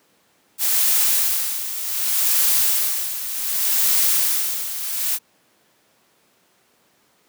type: noise with tremolo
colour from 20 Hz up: blue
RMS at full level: -17 dBFS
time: 0.58-5.19 s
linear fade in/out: 50 ms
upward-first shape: sine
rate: 0.66 Hz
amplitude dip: 70%
effects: pink hiss -60 dBFS RMS until 7.28 s + high-pass 200 Hz 12 dB/octave